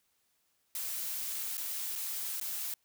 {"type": "noise with dropouts", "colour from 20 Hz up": "blue", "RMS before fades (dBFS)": -37, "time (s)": [0.75, 2.74], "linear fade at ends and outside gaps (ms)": 1, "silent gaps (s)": [[1.57, 1.578], [1.954, 1.958], [2.4, 2.412]], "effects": ["white hiss -75 dBFS RMS until 2.84 s"]}